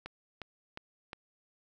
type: click train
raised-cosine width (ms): 0.3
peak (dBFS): -25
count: 4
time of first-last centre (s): 0.06-1.131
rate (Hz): 2.8
effects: none